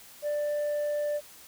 sine tone, 590 Hz, D5, 8 cents sharp, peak -24 dBFS, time 0.22-1.21 s, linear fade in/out 50 ms, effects tanh soft clip ceiling -26 dBFS + white hiss -51 dBFS RMS until 1.47 s

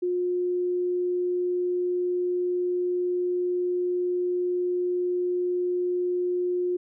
sine tone, 357.8 Hz, F4, 42 cents sharp, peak -23 dBFS, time 0.02-6.77 s, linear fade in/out 10 ms, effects none

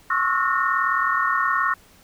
sine tone cluster, 1083 / 1122 / 1311 / 1438 / 1834 Hz, C#6 / C#6 / E6 / F#6 / A#6, -41 / +21 / -10 / -50 / -29 cents, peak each -25 dBFS, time 0.1-1.74 s, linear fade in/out 5 ms, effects pink hiss -53 dBFS RMS until 2.03 s

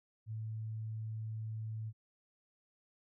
sine tone, 110 Hz, A2, in tune, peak -38 dBFS, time 0.26-1.93 s, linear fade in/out 50 ms, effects none

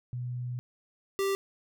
sine / square tone pair in turn, 123.47 / 392 Hz, B2 / G4, 0 / 0 cents, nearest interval octave + minor sixth, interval 2000 cents, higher second, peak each -32 / -27 dBFS, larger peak second, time 0.13-0.59 / 1.19-1.35 s, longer first, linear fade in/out 0 ms, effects none

